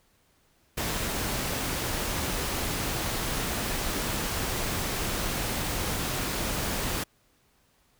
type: noise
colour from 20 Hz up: pink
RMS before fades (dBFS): -30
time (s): 0.77-7.04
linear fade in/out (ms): 10
effects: pink hiss -66 dBFS RMS until 7.99 s